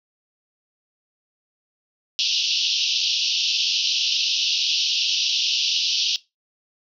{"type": "band-pass noise", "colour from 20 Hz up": "pink", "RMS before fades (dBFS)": -22, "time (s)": [2.19, 6.16], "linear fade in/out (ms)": 0, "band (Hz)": [2700, 5800], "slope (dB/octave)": 96, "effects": ["noise-tail reverb RT60 0.2 s tail -18 dB re dry"]}